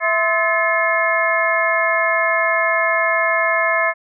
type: tone cluster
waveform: sine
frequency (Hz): 659 / 1043 / 1290 / 1732 / 2144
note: E5 / C6 / E6 / A6 / C7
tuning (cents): -1 / -6 / -38 / -28 / +42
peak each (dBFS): -20 / -22 / -24 / -20 / -20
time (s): 0-3.94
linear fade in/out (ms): 50
effects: none